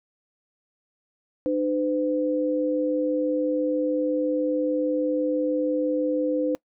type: tone pair together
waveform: sine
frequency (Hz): 302.1 / 508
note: D4 / B4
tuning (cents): +49 / +49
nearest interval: major sixth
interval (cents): 900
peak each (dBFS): -24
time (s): 1.46-6.55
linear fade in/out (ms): 0
effects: noise-tail reverb RT60 0.1 s tail -24 dB re dry